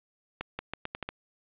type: accelerating click train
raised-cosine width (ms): 0.3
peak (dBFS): -17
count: 7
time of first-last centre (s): 0.41-1.09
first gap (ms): 180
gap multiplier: 0.81
effects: resampled to 8000 Hz + 9-bit